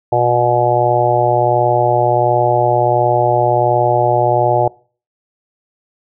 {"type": "harmonic tone", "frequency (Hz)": 121.4, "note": "B2", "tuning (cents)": -29, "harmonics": [1, 3, 4, 5, 6, 7], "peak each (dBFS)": [-20, -19, -21, -16, -16, -17], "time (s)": [0.12, 4.68], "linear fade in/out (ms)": 5, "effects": ["noise-tail reverb RT60 0.4 s tail -22 dB re dry"]}